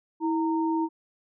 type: tone pair together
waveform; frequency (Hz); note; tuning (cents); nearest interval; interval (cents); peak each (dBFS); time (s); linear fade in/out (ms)
sine; 324.7 / 921.6; E4 / A#5; -26 / -20; octave + tritone; 1806; -24 / -29; 0.2-0.89; 50
effects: none